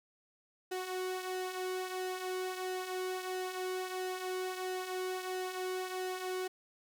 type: tone with flanger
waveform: sawtooth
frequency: 370 Hz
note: F#4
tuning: in tune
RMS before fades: -38 dBFS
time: 0.71-6.48 s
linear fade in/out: 10 ms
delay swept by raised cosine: 1.8 to 3.9 ms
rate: 1.5 Hz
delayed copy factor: -0.5
effects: none